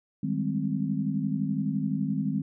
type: chord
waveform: sine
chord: Ab major seventh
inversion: second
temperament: equal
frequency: 155.56 / 196 / 207.7 / 261.6 Hz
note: Eb3 / G3 / Ab3 / C4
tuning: 0 / 0 / 0 / 0 cents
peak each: -31 dBFS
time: 0.23-2.42 s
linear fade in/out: 5 ms
effects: none